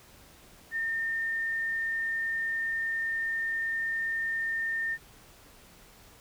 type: tone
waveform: sine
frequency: 1815 Hz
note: A#6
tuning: 47 cents flat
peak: -28 dBFS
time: 0.71-4.98 s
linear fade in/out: 50 ms
effects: pink hiss -55 dBFS RMS until 6.2 s